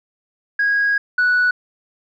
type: tone pair in turn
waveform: sine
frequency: 1646 / 1476.6 Hz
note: G#6 / F#6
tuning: -16 / -4 cents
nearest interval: major second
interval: 188 cents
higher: first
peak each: -13 / -11 dBFS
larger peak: second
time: 0.59-0.98 / 1.18-1.51 s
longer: first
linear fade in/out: 5 ms
effects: tanh soft clip ceiling -11 dBFS